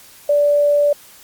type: tone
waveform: sine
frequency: 582 Hz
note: D5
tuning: 16 cents flat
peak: -11 dBFS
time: 0.29-0.93 s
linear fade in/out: 5 ms
effects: white hiss -44 dBFS RMS until 1.23 s + Opus 48 kbps